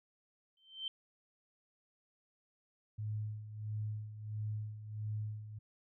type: tone with exponential growth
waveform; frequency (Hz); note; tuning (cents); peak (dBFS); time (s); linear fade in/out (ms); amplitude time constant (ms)
sine; 3111; G7; -14; -34; 0.57-0.88; 2; 67
type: tone with tremolo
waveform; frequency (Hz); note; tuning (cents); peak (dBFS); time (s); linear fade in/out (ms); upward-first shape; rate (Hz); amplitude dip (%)
sine; 106.8; G#2; +49; -35; 2.98-5.59; 10; sine; 1.5; 70
effects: none